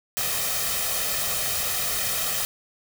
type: noise with comb filter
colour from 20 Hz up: white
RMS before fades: -26 dBFS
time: 0.17-2.45 s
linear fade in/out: 0 ms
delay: 1.6 ms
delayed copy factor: +0.65
effects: none